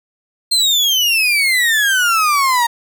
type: exponential sweep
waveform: 35% pulse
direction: down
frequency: 4215 to 925 Hz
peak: -10 dBFS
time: 0.51-2.67 s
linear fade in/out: 10 ms
effects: none